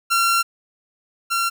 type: tone pair in turn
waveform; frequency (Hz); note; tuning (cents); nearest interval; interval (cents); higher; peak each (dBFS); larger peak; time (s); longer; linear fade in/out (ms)
sawtooth; 1368 / 1368; F6 / F6; -36 / -36; unison; 0; neither; -12 / -15; first; 0.1-0.43 / 1.3-1.5; first; 20
effects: none